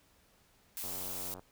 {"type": "noise", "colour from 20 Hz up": "blue", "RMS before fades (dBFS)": -40, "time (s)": [0.77, 1.34], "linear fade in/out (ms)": 0}
{"type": "click train", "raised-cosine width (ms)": 1, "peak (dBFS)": -34, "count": 52, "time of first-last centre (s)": [0.84, 1.394], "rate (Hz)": 92}
{"effects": ["pink hiss -67 dBFS RMS until 1.51 s"]}